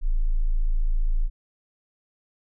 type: tone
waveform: sine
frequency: 27.48 Hz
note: A0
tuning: 1 cent flat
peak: -18 dBFS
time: 0.01-1.3 s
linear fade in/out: 50 ms
effects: none